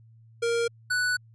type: tone pair in turn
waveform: square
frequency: 467.1 / 1483 Hz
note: A#4 / F#6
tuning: +3 / +4 cents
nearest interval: octave + minor sixth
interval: 2001 cents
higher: second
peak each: -24 dBFS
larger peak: neither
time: 0.42-0.68 / 0.9-1.17 s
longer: second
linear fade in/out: 10 ms
effects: added 113 Hz sine -51 dBFS peak until 1.34 s + resampled to 22050 Hz